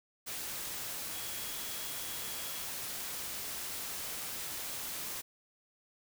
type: tone in noise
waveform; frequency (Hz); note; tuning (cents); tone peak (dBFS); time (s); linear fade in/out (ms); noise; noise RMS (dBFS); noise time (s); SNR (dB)
sine; 3322; G#7; 0; -50; 1.12-2.65; 20; white; -40; 0.26-5.22; -13
effects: none